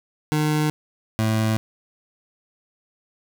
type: tone pair in turn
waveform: 25% pulse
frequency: 152.2 / 109.99 Hz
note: D#3 / A2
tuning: -38 / 0 cents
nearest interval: tritone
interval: 562 cents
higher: first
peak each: -15 dBFS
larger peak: neither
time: 0.32-0.7 / 1.19-1.57 s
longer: neither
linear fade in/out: 0 ms
effects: none